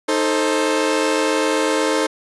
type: chord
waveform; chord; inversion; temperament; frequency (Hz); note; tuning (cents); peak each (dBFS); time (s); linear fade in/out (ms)
sawtooth; A diminished; second; equal with one note detuned; 311.1 / 440 / 528.1; Eb4 / A4 / C5; 0 / 0 / +16; -17; 0.08-2.07; 10
effects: resampled to 24000 Hz